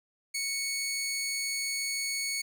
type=tone; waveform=15% pulse; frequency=2217 Hz; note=C#7; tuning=in tune; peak=-24 dBFS; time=0.34-2.42 s; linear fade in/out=10 ms; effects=none